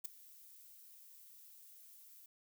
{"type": "noise with ADSR envelope", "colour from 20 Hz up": "violet", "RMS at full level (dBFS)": -38, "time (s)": [0.04, 2.26], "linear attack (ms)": 14, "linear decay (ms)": 7, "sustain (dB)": -21, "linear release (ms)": 3, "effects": []}